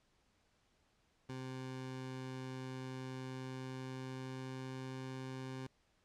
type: tone with pitch glide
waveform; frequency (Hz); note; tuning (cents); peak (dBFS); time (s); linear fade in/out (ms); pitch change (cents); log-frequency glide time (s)
20% pulse; 130.1 to 130.93; C3 to C3; -9 to +2; -38; 1.29-5.67; 5; +11; 3.25-5.03
effects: pink hiss -75 dBFS RMS until 6.04 s + low-pass 7000 Hz 12 dB/octave

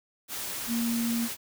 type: tone in noise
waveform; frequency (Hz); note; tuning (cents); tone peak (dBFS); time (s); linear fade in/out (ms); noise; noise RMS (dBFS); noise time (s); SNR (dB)
sine; 233.1; A#3; 0; -26; 0.67-1.29; 50; white; -35; 0.28-1.37; +6
effects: none

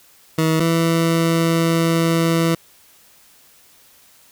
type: tone pair in turn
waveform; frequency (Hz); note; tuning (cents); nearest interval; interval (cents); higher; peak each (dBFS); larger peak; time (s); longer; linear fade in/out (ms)
20% pulse; 160 / 165.45; D#3 / E3; +49 / +7; minor second; 58; second; -10; neither; 0.38-0.6 / 0.6-2.55; second; 5
effects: white hiss -51 dBFS RMS until 4.31 s

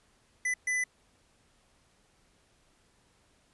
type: tone bursts at uneven times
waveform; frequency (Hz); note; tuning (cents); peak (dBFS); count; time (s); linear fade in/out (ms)
square; 2000; B6; +21; -28; 2; 0.45-0.54 / 0.67-0.84; 5
effects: pink hiss -67 dBFS RMS until 3.53 s + resampled to 24000 Hz

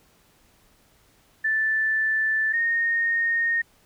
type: tone pair in turn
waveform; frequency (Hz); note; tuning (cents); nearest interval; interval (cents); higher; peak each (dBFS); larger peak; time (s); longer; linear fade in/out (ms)
sine; 1760 / 1849.3; A6 / A#6; 0 / -14; minor second; 86; second; -20; neither; 1.44-2.53 / 2.53-3.62; neither; 10
effects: pink hiss -60 dBFS RMS until 3.85 s

